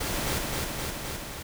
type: noise with echo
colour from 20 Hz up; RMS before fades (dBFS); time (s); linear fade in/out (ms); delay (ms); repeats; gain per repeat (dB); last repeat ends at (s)
pink; -30; 0-0.39; 10; 260; 4; -2; 1.43
effects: none